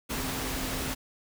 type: tone in noise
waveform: sine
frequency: 261.6 Hz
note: C4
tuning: in tune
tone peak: -38 dBFS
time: 0.09-0.95 s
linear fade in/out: 20 ms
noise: pink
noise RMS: -33 dBFS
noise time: 0.09-0.95 s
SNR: -8 dB
effects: none